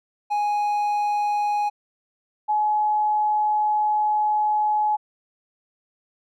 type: tone pair in turn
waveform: triangle / sine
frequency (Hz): 830 / 847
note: G#5 / G#5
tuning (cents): -1 / +34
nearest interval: unison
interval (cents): 35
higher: second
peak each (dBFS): -18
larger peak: neither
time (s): 0.3-1.7 / 2.48-4.97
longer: second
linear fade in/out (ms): 20
effects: none